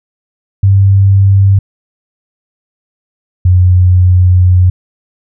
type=tone pair in turn; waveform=sine; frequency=98 / 90.73 Hz; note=G2 / F#2; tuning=0 / -33 cents; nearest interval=minor second; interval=133 cents; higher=first; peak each=-3 dBFS; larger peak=neither; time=0.63-1.59 / 3.45-4.7 s; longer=second; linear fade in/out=5 ms; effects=none